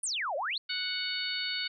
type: exponential two-way sweep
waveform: sine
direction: down then up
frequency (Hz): 10100 to 523.3 to 4483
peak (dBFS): -30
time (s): 0.03-0.58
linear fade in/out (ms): 5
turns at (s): 0.36
type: harmonic tone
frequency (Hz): 740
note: F#5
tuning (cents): 0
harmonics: 2 / 3 / 4 / 5 / 6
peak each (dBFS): -39 / -38 / -38 / -38 / -35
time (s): 0.69-1.68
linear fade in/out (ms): 10
effects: none